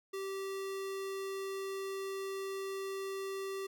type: tone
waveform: square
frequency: 388.5 Hz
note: G4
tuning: 16 cents flat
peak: -38 dBFS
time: 0.13-3.67 s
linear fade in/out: 10 ms
effects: none